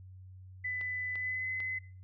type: tone with pitch glide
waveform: sine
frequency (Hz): 2000 to 2034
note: B6 to C7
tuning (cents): +21 to -50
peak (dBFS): -33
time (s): 0.64-1.79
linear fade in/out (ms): 10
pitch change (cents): +29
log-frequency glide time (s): 1.17-1.49
type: clicks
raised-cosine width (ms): 0.3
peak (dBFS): -33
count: 3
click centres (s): 0.812 / 1.156 / 1.603
effects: noise-tail reverb RT60 0.4 s tail -18 dB re dry + added 93 Hz sine -48 dBFS peak until 2.03 s